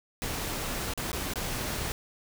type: noise with dropouts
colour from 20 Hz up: pink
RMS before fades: -33 dBFS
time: 0.22-1.92 s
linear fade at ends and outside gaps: 0 ms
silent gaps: 0.936-0.976 / 1.117-1.13 / 1.336-1.357 s
effects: none